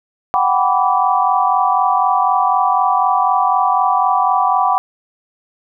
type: chord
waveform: sine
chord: G major seventh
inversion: third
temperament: equal with one note detuned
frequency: 740 / 784 / 987.8 / 1158.5 Hz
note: F#5 / G5 / B5 / D6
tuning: 0 / 0 / 0 / -24 cents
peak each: -17 dBFS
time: 0.34-4.78 s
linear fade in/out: 0 ms
effects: none